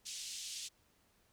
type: band-pass noise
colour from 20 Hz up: white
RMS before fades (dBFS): -45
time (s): 0.05-0.69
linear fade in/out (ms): 20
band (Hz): 2900 to 7700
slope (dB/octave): 24
effects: pink hiss -72 dBFS RMS until 1.32 s